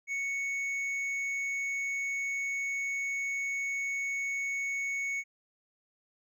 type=tone with hard clipping; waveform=triangle; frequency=2217 Hz; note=C#7; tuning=in tune; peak=-32 dBFS; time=0.07-5.24 s; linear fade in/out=50 ms; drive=8 dB; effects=none